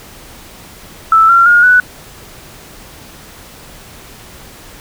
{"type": "tone with pitch steps", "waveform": "sine", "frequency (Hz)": [1318.5, 1371.3, 1426.3, 1483.4], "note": ["E6", "F6", "F6", "F#6"], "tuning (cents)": [0, -32, 36, 4], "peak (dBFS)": -4, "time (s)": [1.12, 1.8], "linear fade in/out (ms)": 2, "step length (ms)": 170, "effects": ["pink hiss -36 dBFS RMS until 4.8 s"]}